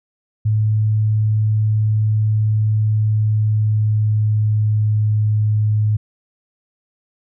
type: tone with pitch glide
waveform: sine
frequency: 107.7 to 106.65 Hz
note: A2 to G#2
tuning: -37 to +46 cents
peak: -13 dBFS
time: 0.45-5.97 s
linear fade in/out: 10 ms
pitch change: -17 cents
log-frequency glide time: 2.75-5.14 s
effects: none